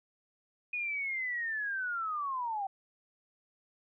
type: linear sweep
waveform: sine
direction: down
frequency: 2480 to 760 Hz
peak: -32 dBFS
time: 0.73-2.67 s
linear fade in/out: 5 ms
effects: none